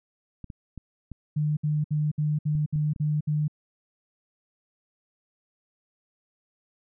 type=clicks; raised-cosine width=5 ms; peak=-26 dBFS; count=7; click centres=0.443 / 0.502 / 0.777 / 1.117 / 2.552 / 2.758 / 2.962 s
type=tone bursts; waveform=sine; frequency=150.7 Hz; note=D3; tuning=45 cents sharp; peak=-22 dBFS; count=8; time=1.36-3.481 s; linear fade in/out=10 ms; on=210 ms; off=63 ms
effects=none